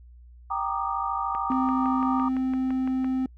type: chord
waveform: sine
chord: Eb major seventh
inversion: first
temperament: equal with one note detuned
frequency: 784 / 932.3 / 1174.7 / 1228.1 Hz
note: G5 / Bb5 / D6 / Eb6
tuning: 0 / 0 / 0 / -23 cents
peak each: -31 dBFS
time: 0.5-2.29 s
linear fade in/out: 10 ms
type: click train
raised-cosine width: 0.5 ms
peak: -24 dBFS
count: 11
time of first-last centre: 1.35-3.045 s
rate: 5.9 Hz
type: tone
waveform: triangle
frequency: 260 Hz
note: C4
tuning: 11 cents flat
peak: -21 dBFS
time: 1.5-3.26 s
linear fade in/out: 2 ms
effects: noise-tail reverb RT60 0.1 s tail -26 dB re dry + added 60 Hz sine -46 dBFS peak until 3.37 s